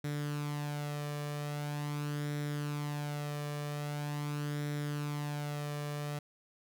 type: tone with flanger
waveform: sawtooth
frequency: 146.83 Hz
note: D3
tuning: in tune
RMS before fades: -37 dBFS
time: 0.04-6.19 s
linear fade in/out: 5 ms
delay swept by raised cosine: 0.53 to 1.73 ms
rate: 0.43 Hz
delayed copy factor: +0.5
effects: none